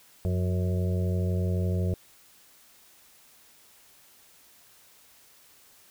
harmonic tone with a mistuned harmonic, 91.8 Hz, F#2, 13 cents flat, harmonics 1 / 2 / 4 / 5 / 6 / 7, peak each -25 / -31 / -37 / -39 / -41 / -42 dBFS, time 0.25-1.94 s, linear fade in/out 0 ms, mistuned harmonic 2, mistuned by -53 cents, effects white hiss -57 dBFS RMS until 5.9 s

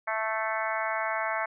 harmonic tone with a mistuned harmonic, 220 Hz, A3, in tune, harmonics 3 / 4 / 5 / 6 / 7 / 8 / 9 / 10, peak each -33 / -34 / -35 / -36 / -36 / -37 / -38 / -38 dBFS, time 0.07-1.46 s, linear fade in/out 10 ms, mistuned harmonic 9, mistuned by +17 cents, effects none

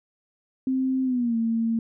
sine tone with pitch glide, 261.6 to 227.7 Hz, C4 to A#3, 0 to -40 cents, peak -21 dBFS, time 0.67-1.79 s, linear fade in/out 2 ms, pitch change -240 cents, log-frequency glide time 1.04-1.36 s, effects none

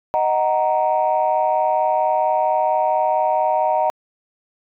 sine chord, D# minor, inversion none, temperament just, 622.3 / 746.7 / 933.4 Hz, D#5 / F#5 / A#5, 0 / +16 / +2 cents, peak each -19 dBFS, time 0.14-3.9 s, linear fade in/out 0 ms, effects tanh soft clip ceiling -8 dBFS

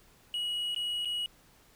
triangle tone with dropouts, 2909 Hz, F#7, 30 cents flat, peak -29 dBFS, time 0.34-1.26 s, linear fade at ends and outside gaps 1 ms, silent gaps 0.747-0.762 / 1.049-1.055 s, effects pink hiss -61 dBFS RMS until 1.75 s

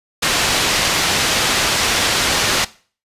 white low-pass noise, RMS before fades -17 dBFS, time 0.22-2.65 s, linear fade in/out 10 ms, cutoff 5100 Hz, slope 12 dB/octave, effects noise-tail reverb RT60 0.4 s tail -19 dB re dry + resampled to 32000 Hz

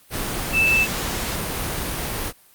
sine tone in noise, 2637 Hz, E7, in tune, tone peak -15 dBFS, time 0.52-0.87 s, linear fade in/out 50 ms, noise pink, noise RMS -26 dBFS, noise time 0.1-2.33 s, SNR +8 dB, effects white hiss -53 dBFS RMS until 2.54 s + Opus 32 kbps

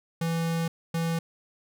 square tone bursts at uneven times, 165.7 Hz, E3, 9 cents sharp, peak -26 dBFS, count 2, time 0.21-0.68 / 0.94-1.19 s, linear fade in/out 5 ms, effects none

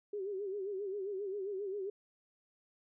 sine tone with vibrato, 395.2 Hz, G4, 14 cents sharp, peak -36 dBFS, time 0.13-1.9 s, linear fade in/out 5 ms, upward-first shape sine, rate 7.5 Hz, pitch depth 97 cents each way, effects none

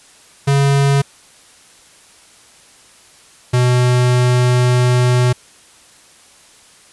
square tone pair in turn, 139.5 / 124.28 Hz, C#3 / B2, +11 / +11 cents, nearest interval major second, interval 200 cents, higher first, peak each -11 dBFS, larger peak neither, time 0.47-1.02 / 3.53-5.33 s, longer second, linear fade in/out 10 ms, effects white hiss -46 dBFS RMS until 6.92 s + resampled to 24000 Hz

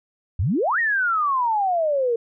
sine exponential two-way sweep, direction up then down, 74.6 to 1905 to 453.6 Hz, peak -18 dBFS, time 0.39-2.16 s, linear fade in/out 5 ms, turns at 0.79 s, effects none

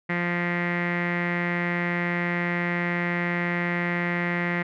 sawtooth tone with low-pass filter, 174.2 Hz, F3, 4 cents flat, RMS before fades -26 dBFS, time 0.09-4.63 s, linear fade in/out 10 ms, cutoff 2000 Hz, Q 8.3, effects none

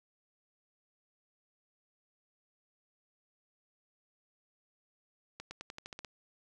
accelerating click train, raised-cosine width 0.2 ms, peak -26 dBFS, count 9, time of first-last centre 5.4-6.047 s, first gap 110 ms, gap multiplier 0.91, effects none

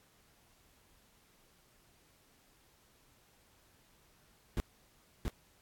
brown noise with echo, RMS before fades -32 dBFS, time 4.57-4.6 s, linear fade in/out 0 ms, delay 680 ms, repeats 1, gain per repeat -2 dB, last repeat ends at 5.28 s, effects pink hiss -67 dBFS RMS until 5.61 s + AAC 64 kbps

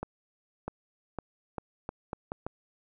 accelerating click train, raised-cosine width 1 ms, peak -20 dBFS, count 8, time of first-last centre 0.03-2.466 s, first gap 650 ms, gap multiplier 0.78, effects none

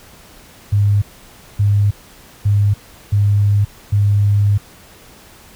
sine tone bursts at uneven times, 102 Hz, G#2, 31 cents flat, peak -10 dBFS, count 5, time 0.72-1.02 / 1.59-1.91 / 2.45-2.74 / 3.12-3.65 / 3.92-4.58 s, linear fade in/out 10 ms, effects pink hiss -43 dBFS RMS until 5.55 s

